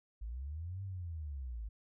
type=linear two-way sweep; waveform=sine; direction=up then down; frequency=51 to 98.9 to 51 Hz; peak=-39 dBFS; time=0.21-1.69 s; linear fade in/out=10 ms; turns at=0.83 s; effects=none